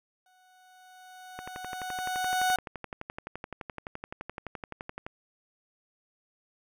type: tone with exponential growth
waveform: 30% pulse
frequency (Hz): 740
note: F#5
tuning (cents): 0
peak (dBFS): -20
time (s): 0.26-2.56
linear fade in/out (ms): 2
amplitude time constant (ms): 500
type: click train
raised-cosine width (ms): 0.5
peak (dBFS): -22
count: 44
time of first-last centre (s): 1.39-5.065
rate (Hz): 11.7
effects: none